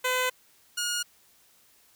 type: tone pair in turn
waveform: 10% pulse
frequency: 507 / 1434 Hz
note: B4 / F6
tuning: +45 / +45 cents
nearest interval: octave + tritone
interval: 1800 cents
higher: second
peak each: -16 / -19 dBFS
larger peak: first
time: 0.04-0.3 / 0.77-1.03 s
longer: neither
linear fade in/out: 10 ms
effects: white hiss -61 dBFS RMS until 1.95 s